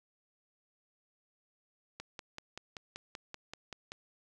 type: click train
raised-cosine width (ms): 0.2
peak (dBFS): -25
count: 11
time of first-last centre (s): 2-3.919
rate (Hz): 5.21
effects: none